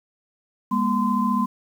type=tone cluster; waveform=sine; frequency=204 / 238.7 / 1029 Hz; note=G#3 / A#3 / C6; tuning=-31 / +41 / -29 cents; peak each=-23 dBFS; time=0.71-1.46 s; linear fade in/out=10 ms; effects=8-bit